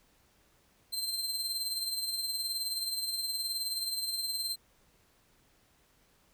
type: tone with tremolo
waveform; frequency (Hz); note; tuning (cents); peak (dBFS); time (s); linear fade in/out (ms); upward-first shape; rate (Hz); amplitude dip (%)
sawtooth; 4129; C8; -24; -27; 0.92-4.56; 20; triangle; 19; 55
effects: pink hiss -67 dBFS RMS until 6.33 s